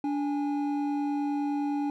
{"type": "tone pair together", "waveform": "triangle", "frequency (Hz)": [289.9, 820], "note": ["D4", "G#5"], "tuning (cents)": [-22, -22], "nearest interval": "octave + tritone", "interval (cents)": 1800, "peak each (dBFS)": [-25, -33], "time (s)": [0.04, 1.9], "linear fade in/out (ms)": 2, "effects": []}